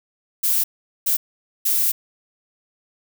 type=noise bursts at uneven times; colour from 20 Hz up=violet; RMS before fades=-19 dBFS; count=3; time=0.43-0.64 / 1.06-1.17 / 1.65-1.92 s; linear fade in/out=10 ms; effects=none